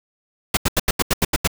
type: noise bursts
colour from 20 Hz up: pink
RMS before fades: -17 dBFS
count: 9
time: 0.54-1.475 s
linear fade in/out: 5 ms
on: 31 ms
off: 82 ms
effects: none